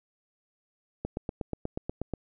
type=click train; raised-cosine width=2 ms; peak=-18 dBFS; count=10; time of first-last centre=1.05-2.137 s; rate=8.28 Hz; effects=none